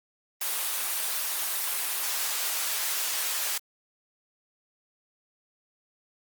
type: high-pass noise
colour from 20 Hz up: white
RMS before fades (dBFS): -29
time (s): 0.41-3.58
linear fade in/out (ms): 5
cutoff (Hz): 700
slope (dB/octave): 12
effects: Opus 24 kbps